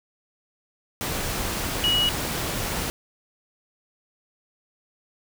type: tone in noise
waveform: sine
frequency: 2913 Hz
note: F#7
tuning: 28 cents flat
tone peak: -19 dBFS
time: 1.84-2.09 s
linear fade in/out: 0 ms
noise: pink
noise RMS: -28 dBFS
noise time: 1.01-2.9 s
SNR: +6 dB
effects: none